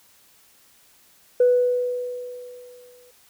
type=tone with exponential decay; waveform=sine; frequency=493.9 Hz; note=B4; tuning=in tune; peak=-11 dBFS; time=1.4-3.11 s; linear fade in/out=5 ms; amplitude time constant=370 ms; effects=tanh soft clip ceiling -9 dBFS + white hiss -56 dBFS RMS until 3.29 s

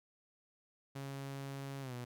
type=tone with pitch glide; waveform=sawtooth; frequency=137.6 to 122.59 Hz; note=C#3 to B2; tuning=-12 to -12 cents; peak=-38 dBFS; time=0.95-2.05 s; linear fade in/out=10 ms; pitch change=-200 cents; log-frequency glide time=1.81-1.94 s; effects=none

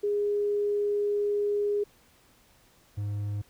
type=tone pair in turn; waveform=sine / triangle; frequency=411.2 / 102.8 Hz; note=G#4 / G#2; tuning=-17 / -17 cents; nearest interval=2 octaves; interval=2400 cents; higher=first; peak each=-24 / -27 dBFS; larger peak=first; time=0.03-1.84 / 2.97-3.42 s; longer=first; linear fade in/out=10 ms; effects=pink hiss -61 dBFS RMS until 3.49 s

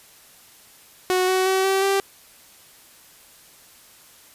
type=tone with pitch steps; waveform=sawtooth; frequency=368.4 / 374.2 / 380.1 / 386 / 392.1 Hz; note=F#4 / F#4 / F#4 / G4 / G4; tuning=-7 / +20 / +47 / -27 / 0 cents; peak=-14 dBFS; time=1.1-2 s; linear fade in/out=0 ms; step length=180 ms; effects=white hiss -50 dBFS RMS until 4.34 s + resampled to 32000 Hz

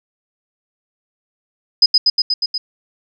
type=tone with echo; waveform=sine; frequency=5010 Hz; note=D#8; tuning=11 cents sharp; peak=-5 dBFS; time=1.82-1.86 s; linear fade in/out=5 ms; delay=120 ms; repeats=6; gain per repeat=-2 dB; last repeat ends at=2.58 s; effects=none

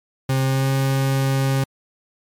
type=tone with pitch glide; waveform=40% pulse; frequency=133.1 to 135.04 Hz; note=C3 to C#3; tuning=+30 to -45 cents; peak=-16 dBFS; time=0.29-1.64 s; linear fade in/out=5 ms; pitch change=+25 cents; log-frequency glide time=0.45-0.71 s; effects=MP3 96 kbps

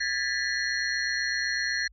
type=tone cluster; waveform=sine; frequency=1644 / 1772 / 1965 / 4253 / 5760 Hz; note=G#6 / A6 / B6 / C8 / F#8; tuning=-18 / +12 / -9 / +27 / -47 cents; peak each=-32 / -31 / -32 / -32 / -38 dBFS; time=0-1.88 s; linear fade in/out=10 ms; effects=added 50 Hz sine -53 dBFS peak until 1.92 s

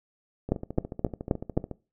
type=two click trains; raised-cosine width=2 ms; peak=-21 / -9 dBFS; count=18 / 5; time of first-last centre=0.49-1.713 / 0.52-1.575 s; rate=13.9 / 3.79 Hz; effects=noise-tail reverb RT60 0.3 s tail -20 dB re dry

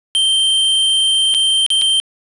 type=tone with dropouts; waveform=square; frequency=3136 Hz; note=G7; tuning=in tune; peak=-12 dBFS; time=0.15-2 s; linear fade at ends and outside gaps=0 ms; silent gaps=1.341-1.347 / 1.664-1.703 / 1.814-1.819 s; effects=resampled to 24000 Hz + 7-bit

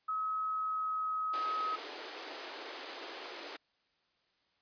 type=tone with pitch glide; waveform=sine; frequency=1279 to 1271.6 Hz; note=D#6 to D#6; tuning=+47 to +37 cents; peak=-32 dBFS; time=0.08-1.76 s; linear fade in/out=10 ms; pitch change=-10 cents; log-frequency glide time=0.48-1.13 s
type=high-pass noise; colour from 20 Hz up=pink; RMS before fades=-44 dBFS; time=1.33-3.57 s; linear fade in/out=10 ms; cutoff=310 Hz; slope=48 dB/octave
effects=white hiss -75 dBFS RMS until 4.61 s + resampled to 11025 Hz

